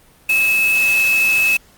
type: tone in noise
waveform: sine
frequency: 2594 Hz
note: E7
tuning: 28 cents flat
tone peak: -12 dBFS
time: 0.29-1.57 s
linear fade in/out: 5 ms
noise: white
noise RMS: -26 dBFS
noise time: 0.29-1.57 s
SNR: +11 dB
effects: pink hiss -50 dBFS RMS until 1.77 s + Opus 32 kbps